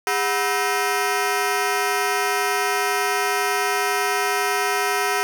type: ring-modulated tone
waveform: 15% pulse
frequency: 570 Hz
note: C#5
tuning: 48 cents sharp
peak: -10 dBFS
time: 0.07-5.23 s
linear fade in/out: 0 ms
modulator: 164 Hz
effects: none